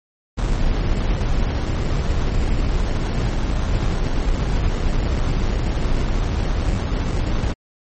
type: noise with sample-and-hold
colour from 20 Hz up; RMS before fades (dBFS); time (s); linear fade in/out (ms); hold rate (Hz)
brown; -19; 0.37-7.54; 20; 2450
effects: MP3 32 kbps